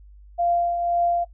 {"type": "tone with tremolo", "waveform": "sine", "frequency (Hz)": 693, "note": "F5", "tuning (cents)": -14, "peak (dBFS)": -17, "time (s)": [0.38, 1.25], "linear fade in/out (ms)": 20, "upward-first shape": "triangle", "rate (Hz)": 1.9, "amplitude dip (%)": 50, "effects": ["noise-tail reverb RT60 0.1 s tail -19 dB re dry", "added 50 Hz sine -44 dBFS peak until 1.33 s"]}